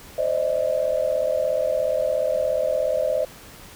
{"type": "tone cluster", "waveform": "sine", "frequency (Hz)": [519, 596, 636], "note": ["C5", "D5", "D#5"], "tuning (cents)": [-14, 25, 38], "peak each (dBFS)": -24, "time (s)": [0.18, 3.25], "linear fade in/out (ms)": 5, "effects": ["pink hiss -44 dBFS RMS until 3.75 s"]}